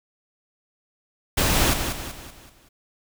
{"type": "noise with echo", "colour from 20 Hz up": "pink", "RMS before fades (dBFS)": -20, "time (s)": [1.37, 1.74], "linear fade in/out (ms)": 10, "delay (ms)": 190, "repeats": 5, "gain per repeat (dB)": -7, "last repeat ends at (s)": 2.69, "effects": []}